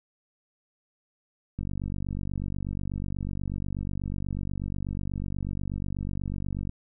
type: click train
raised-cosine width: 5 ms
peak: -20 dBFS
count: 247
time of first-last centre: 1.59-6.694 s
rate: 48.2 Hz
effects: none